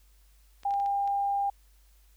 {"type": "clicks", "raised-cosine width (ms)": 0.2, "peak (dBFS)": -32, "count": 6, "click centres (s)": [0.634, 0.708, 0.739, 0.8, 0.861, 1.076]}
{"type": "tone", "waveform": "sine", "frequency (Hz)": 800, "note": "G5", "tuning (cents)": 35, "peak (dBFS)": -25, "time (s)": [0.65, 1.5], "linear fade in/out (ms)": 5}
{"effects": ["added 50 Hz sine -57 dBFS peak until 2.16 s", "white hiss -67 dBFS RMS until 2.16 s"]}